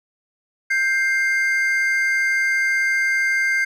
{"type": "tone pair together", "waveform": "triangle", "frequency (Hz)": [1577, 2105], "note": ["G6", "C7"], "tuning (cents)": [10, 10], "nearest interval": "perfect fourth", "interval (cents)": 500, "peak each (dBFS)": -18, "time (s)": [0.7, 3.65], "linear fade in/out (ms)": 10, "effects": []}